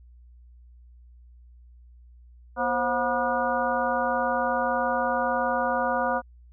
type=harmonic tone with a mistuned harmonic; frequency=241.7 Hz; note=B3; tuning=37 cents flat; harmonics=1 / 2 / 3 / 4 / 5 / 6; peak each=-33 / -28 / -28 / -29 / -31 / -31 dBFS; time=2.56-6.22 s; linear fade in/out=50 ms; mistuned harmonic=2; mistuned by=+150 cents; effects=added 60 Hz sine -48 dBFS peak until 6.52 s